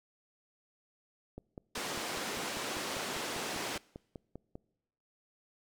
click train, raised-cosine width 2 ms, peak -30 dBFS, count 17, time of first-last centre 1.38-4.555 s, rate 5.04 Hz
pink band-pass noise, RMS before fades -38 dBFS, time 1.75-3.78 s, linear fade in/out 5 ms, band 280 to 8400 Hz, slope 12 dB/octave
effects noise-tail reverb RT60 0.9 s tail -24 dB re dry

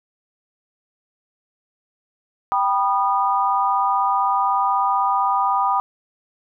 sine chord, G augmented, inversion none, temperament just, 784 / 980 / 1225 Hz, G5 / B5 / D#6, 0 / -14 / -27 cents, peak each -21 / -20 / -21 dBFS, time 2.52-5.8 s, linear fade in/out 0 ms, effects none

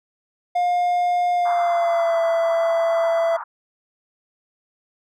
triangle tone with pitch glide, 710 to 666.3 Hz, F5 to E5, +28 to +18 cents, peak -15 dBFS, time 0.55-3.37 s, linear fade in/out 10 ms, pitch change -110 cents, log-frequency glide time 1.33-2.18 s
pink band-pass noise, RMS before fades -31 dBFS, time 1.45-3.44 s, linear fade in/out 10 ms, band 880 to 1400 Hz, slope 48 dB/octave
effects none

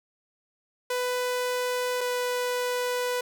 sawtooth tone pair in turn, 497.3 / 494.6 Hz, B4 / B4, +12 / +3 cents, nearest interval unison, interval 9 cents, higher first, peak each -22 dBFS, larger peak neither, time 0.9-2.01 / 2.01-3.21 s, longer second, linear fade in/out 5 ms, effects none

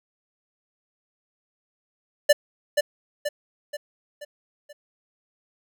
square tone with echo, 587.3 Hz, D5, in tune, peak -12 dBFS, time 2.29-2.33 s, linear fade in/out 10 ms, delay 480 ms, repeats 5, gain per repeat -6 dB, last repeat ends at 4.73 s, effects none

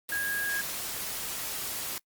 sine tone in noise, 1642 Hz, G#6, 20 cents flat, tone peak -29 dBFS, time 0.12-0.61 s, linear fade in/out 0 ms, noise white, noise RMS -35 dBFS, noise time 0.09-1.98 s, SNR +3 dB, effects noise-tail reverb RT60 0.1 s tail -26 dB re dry + Opus 32 kbps

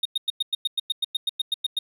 triangle tone bursts, 3705 Hz, A#7, 11 cents flat, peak -19 dBFS, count 15, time 0.03-1.79 s, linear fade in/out 5 ms, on 24 ms, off 100 ms, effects none

